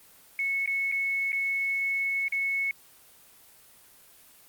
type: tone with dropouts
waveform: sine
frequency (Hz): 2200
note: C#7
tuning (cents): -14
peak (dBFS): -25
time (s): 0.39-2.71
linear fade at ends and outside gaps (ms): 1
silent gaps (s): 0.66-0.675 / 0.916-0.922 / 1.32-1.329 / 2.281-2.323
effects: white hiss -55 dBFS RMS until 4.48 s + Opus 24 kbps